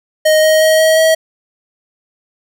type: tone with pitch steps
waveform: square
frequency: 622.3 / 627 / 631.7 / 636.5 / 641.3 Hz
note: D#5 / D#5 / D#5 / D#5 / E5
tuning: 0 / +13 / +26 / +39 / -48 cents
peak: -8 dBFS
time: 0.25-1.15 s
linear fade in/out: 10 ms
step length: 180 ms
effects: none